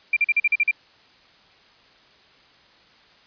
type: tone bursts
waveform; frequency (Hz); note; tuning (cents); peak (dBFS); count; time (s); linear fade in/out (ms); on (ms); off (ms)
sine; 2369; D7; +14; -15; 8; 0.13-0.712; 5; 36; 42
effects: white hiss -54 dBFS RMS until 3.26 s + resampled to 11025 Hz